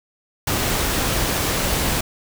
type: noise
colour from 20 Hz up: pink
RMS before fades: -21 dBFS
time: 0.47-2.01 s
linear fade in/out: 5 ms
effects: none